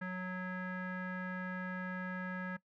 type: tone with low-pass filter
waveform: square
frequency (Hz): 183.8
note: F#3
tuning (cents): -11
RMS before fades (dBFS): -40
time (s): 0.01-2.57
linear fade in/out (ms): 10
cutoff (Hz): 1700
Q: 5.8
effects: noise-tail reverb RT60 0.1 s tail -19 dB re dry

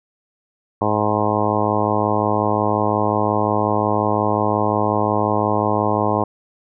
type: harmonic tone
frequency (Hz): 105.6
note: G#2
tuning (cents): +29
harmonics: 1 / 2 / 3 / 4 / 5 / 6 / 7 / 8 / 9 / 10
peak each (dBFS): -25 / -25 / -25 / -25 / -25 / -25 / -25 / -25 / -25 / -25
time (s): 0.81-6.24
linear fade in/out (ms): 5
effects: none

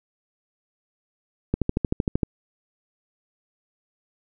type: click train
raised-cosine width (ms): 3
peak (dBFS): -8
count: 10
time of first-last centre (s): 1.54-2.232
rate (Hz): 13
effects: none

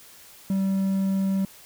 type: tone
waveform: triangle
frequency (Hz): 193.2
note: G3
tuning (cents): -25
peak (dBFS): -19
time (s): 0.5-1.45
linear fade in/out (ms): 2
effects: white hiss -49 dBFS RMS until 1.65 s

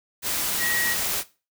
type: tone in noise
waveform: sine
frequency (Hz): 1904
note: A#6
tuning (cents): +36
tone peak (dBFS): -25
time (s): 0.58-0.96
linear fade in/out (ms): 50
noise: white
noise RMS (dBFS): -26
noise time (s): 0.22-1.24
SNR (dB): -2
effects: noise-tail reverb RT60 0.3 s tail -17 dB re dry

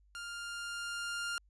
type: tone with level ramp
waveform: sawtooth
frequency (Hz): 1402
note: F6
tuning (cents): +6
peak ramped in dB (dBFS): -38 to -31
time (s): 0.15-1.38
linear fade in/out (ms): 0
effects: added 50 Hz sine -63 dBFS peak until 1.49 s + resampled to 24000 Hz

